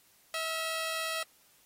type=tone pair together; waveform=10% pulse; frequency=646.1 / 1369 Hz; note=E5 / F6; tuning=-35 / -35 cents; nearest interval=octave + minor second; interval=1300 cents; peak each=-24 / -33 dBFS; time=0.34-1.23 s; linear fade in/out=2 ms; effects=white hiss -64 dBFS RMS until 1.65 s + AAC 48 kbps